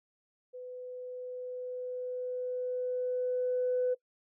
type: tone with level ramp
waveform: sine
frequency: 501 Hz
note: B4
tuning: 25 cents sharp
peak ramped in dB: -41 to -25 dBFS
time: 0.53-3.95 s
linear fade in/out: 20 ms
effects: noise-tail reverb RT60 0.1 s tail -22 dB re dry + tanh soft clip ceiling -22 dBFS